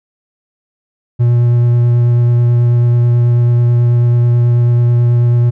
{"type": "tone with vibrato", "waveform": "triangle", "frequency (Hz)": 120, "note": "B2", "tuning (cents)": -49, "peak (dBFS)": -5, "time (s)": [1.19, 5.51], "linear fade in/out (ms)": 20, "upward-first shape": "sine", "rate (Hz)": 9.2, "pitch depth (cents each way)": 10, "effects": []}